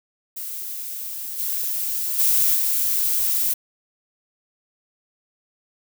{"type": "noise with level steps", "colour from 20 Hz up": "violet", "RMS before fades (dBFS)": [-31, -25, -18, -21], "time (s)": [0.36, 3.54], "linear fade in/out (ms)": 10, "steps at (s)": [1.38, 2.18, 2.54], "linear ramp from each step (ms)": 20, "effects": []}